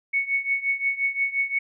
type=tone with tremolo; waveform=sine; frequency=2217 Hz; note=C#7; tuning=in tune; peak=-18 dBFS; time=0.13-1.59 s; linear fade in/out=10 ms; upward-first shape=triangle; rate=5.7 Hz; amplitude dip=90%; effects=none